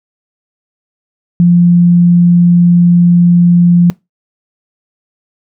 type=tone; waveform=sine; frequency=174.1 Hz; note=F3; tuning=5 cents flat; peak=-3 dBFS; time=1.4-3.9 s; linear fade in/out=0 ms; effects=noise-tail reverb RT60 0.2 s tail -23 dB re dry